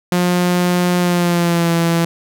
sawtooth tone with pitch glide, 177.9 to 168.01 Hz, F3 to E3, +32 to +33 cents, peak -9 dBFS, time 0.12-2.05 s, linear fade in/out 2 ms, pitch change -99 cents, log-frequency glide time 0.98-1.73 s, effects none

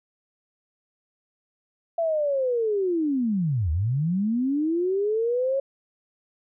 sine linear two-way sweep, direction down then up, 678 to 73.42 to 552 Hz, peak -21 dBFS, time 1.98-5.6 s, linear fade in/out 5 ms, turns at 3.71 s, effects none

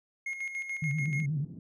triangle tone with tremolo, 2152 Hz, C7, 48 cents sharp, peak -30 dBFS, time 0.26-1.26 s, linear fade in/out 5 ms, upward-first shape square, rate 6.9 Hz, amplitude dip 55%
sine tone with vibrato, 148.1 Hz, D3, 15 cents sharp, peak -28 dBFS, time 0.82-1.45 s, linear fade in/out 5 ms, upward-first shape sine, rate 8.3 Hz, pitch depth 130 cents each way
white band-pass noise, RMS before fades -46 dBFS, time 0.99-1.59 s, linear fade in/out 2 ms, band 120 to 240 Hz, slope 24 dB/octave
effects resampled to 24000 Hz

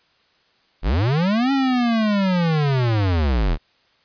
square linear two-way sweep, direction up then down, 34.65 to 277.2 to 34.65 Hz, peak -17 dBFS, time 0.82-3.58 s, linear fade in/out 50 ms, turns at 1.52 s, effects white hiss -60 dBFS RMS until 4.04 s + resampled to 11025 Hz

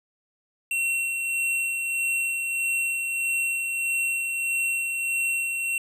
square tone with tremolo, 2723 Hz, F7, 44 cents flat, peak -23 dBFS, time 0.71-5.78 s, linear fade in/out 2 ms, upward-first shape sine, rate 1.6 Hz, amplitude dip 35%, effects resampled to 32000 Hz + 10-bit

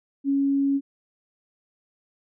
sine tone, 277.2 Hz, C#4, in tune, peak -19 dBFS, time 0.24-0.81 s, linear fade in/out 50 ms, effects none

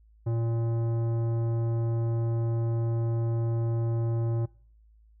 sine tone with tanh clipping, 115.4 Hz, A#2, 17 cents flat, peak -27 dBFS, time 0.26-4.46 s, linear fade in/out 10 ms, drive 14 dB, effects noise-tail reverb RT60 0.5 s tail -23 dB re dry + added 54 Hz sine -55 dBFS peak until 5.2 s

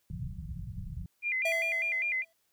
white low-pass noise, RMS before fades -39 dBFS, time 0.1-1.06 s, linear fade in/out 2 ms, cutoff 180 Hz, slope 96 dB/octave
sine tone with vibrato, 2217 Hz, C#7, in tune, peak -28 dBFS, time 1.22-2.25 s, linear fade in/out 50 ms, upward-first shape square, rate 5 Hz, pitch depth 140 cents each way
square tone with exponential decay, 659.3 Hz, E5, in tune, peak -29 dBFS, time 1.45-2.33 s, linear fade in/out 5 ms, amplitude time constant 190 ms
effects white hiss -74 dBFS RMS until 2.52 s

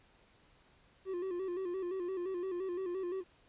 triangle tone with vibrato, 366.1 Hz, F#4, 18 cents flat, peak -33 dBFS, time 1.05-3.24 s, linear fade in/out 50 ms, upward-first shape square, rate 5.8 Hz, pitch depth 71 cents each way, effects pink hiss -66 dBFS RMS until 3.48 s + resampled to 8000 Hz

